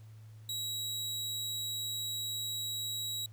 sawtooth tone, 3866 Hz, B7, 38 cents flat, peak -32 dBFS, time 0.49-3.26 s, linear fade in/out 2 ms, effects added 109 Hz sine -49 dBFS peak until 3.32 s + pink hiss -67 dBFS RMS until 3.32 s

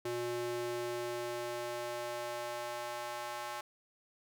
square tone with high-pass filter sweep, 120 Hz, B2, 49 cents flat, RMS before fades -39 dBFS, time 0.05-3.61 s, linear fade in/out 5 ms, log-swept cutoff 310 to 860 Hz, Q 1.8, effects none

